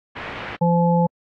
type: low-pass noise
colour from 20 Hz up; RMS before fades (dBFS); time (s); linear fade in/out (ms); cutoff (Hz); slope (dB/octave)
white; -32; 0.15-0.57; 20; 2400; 24
type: harmonic tone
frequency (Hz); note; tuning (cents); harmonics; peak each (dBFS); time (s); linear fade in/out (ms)
171.6; F3; -30; 1 / 3 / 5; -16 / -21 / -21; 0.61-1.07; 10
effects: AAC 64 kbps